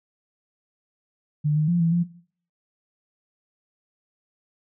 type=tone with pitch steps; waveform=sine; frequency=149.3 / 153.4 / 173.7 / 166 / 173 Hz; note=D3 / D#3 / F3 / E3 / F3; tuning=+29 / -24 / -9 / +12 / -16 cents; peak=-18 dBFS; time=1.44-2.04 s; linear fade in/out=20 ms; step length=120 ms; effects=noise-tail reverb RT60 0.5 s tail -17 dB re dry